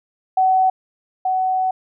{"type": "tone pair in turn", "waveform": "sine", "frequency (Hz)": [753, 749.3], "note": ["F#5", "F#5"], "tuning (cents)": [30, 22], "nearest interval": "unison", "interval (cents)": 8, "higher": "first", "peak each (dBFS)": [-12, -16], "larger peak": "first", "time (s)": [[0.37, 0.7], [1.25, 1.71]], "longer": "second", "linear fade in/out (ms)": 5, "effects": []}